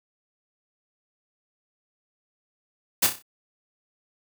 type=noise with echo; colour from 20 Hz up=white; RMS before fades=-19 dBFS; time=3.02-3.07 s; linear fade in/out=10 ms; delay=31 ms; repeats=5; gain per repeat=-7 dB; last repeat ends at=3.225 s; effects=none